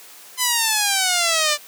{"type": "exponential sweep", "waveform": "5% pulse", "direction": "down", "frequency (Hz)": [1022, 584], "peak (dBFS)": -5, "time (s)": [0.37, 1.58], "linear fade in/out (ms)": 50, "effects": ["white hiss -43 dBFS RMS until 1.67 s", "high-pass 300 Hz 12 dB/octave"]}